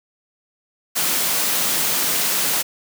white high-pass noise, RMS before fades -20 dBFS, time 0.95-2.63 s, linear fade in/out 20 ms, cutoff 130 Hz, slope 96 dB/octave, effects none

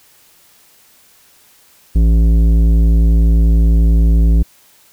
triangle tone with tanh clipping, 55.7 Hz, A1, 22 cents sharp, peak -9 dBFS, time 1.95-4.43 s, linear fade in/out 10 ms, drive 16 dB, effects white hiss -49 dBFS RMS until 4.92 s

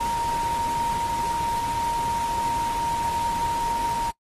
sine tone in noise, 932.3 Hz, A#5, in tune, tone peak -23 dBFS, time 0-4.11 s, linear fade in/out 10 ms, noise pink, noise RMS -35 dBFS, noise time 0-4.11 s, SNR +9 dB, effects noise-tail reverb RT60 0.1 s tail -21 dB re dry + AAC 32 kbps

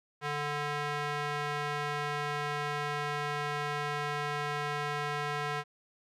square tone with band-pass filter, 146.83 Hz, D3, in tune, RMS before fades -34 dBFS, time 0.21-5.64 s, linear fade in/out 50 ms, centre 1500 Hz, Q 0.84, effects none

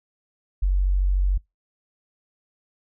sine tone, 46.82 Hz, F#1, 21 cents sharp, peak -17 dBFS, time 0.62-1.38 s, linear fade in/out 10 ms, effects noise-tail reverb RT60 0.2 s tail -26 dB re dry

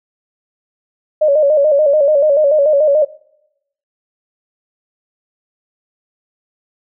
sine tone with vibrato, 587.3 Hz, D5, in tune, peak -8 dBFS, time 1.21-3.05 s, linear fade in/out 10 ms, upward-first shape square, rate 6.9 Hz, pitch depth 77 cents each way, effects noise-tail reverb RT60 0.8 s tail -21 dB re dry

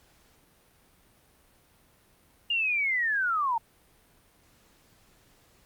sine linear sweep, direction down, 2842 to 880 Hz, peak -24 dBFS, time 2.5-3.58 s, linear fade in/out 5 ms, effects pink hiss -62 dBFS RMS until 5.65 s + Opus 48 kbps

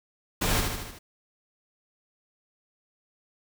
pink noise with echo, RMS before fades -26 dBFS, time 0.41-0.61 s, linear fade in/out 10 ms, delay 76 ms, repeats 5, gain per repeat -4 dB, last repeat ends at 0.99 s, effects none

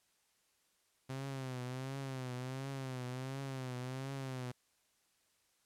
sawtooth tone with vibrato, 130.81 Hz, C3, in tune, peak -36 dBFS, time 1.09-4.52 s, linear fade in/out 10 ms, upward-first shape triangle, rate 1.4 Hz, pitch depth 93 cents each way, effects white hiss -75 dBFS RMS until 5.65 s + low-pass 11000 Hz 12 dB/octave

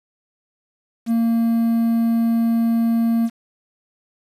triangle tone with quantisation, 230 Hz, A#3, 23 cents flat, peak -13 dBFS, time 1.06-3.3 s, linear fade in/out 50 ms, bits 7, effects resampled to 32000 Hz

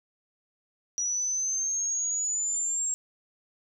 sine exponential sweep, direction up, 5810 to 7560 Hz, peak -26 dBFS, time 0.98-2.94 s, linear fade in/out 0 ms, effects 11-bit

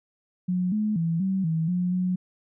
sine tone with pitch steps, 181.2 / 212.9 / 165.6 / 191.1 / 161.5 / 179.3 / 182.4 Hz, F#3 / G#3 / E3 / G3 / E3 / F3 / F#3, -36 / +43 / +8 / -44 / -35 / +46 / -24 cents, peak -22 dBFS, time 0.48-2.16 s, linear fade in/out 10 ms, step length 240 ms, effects none

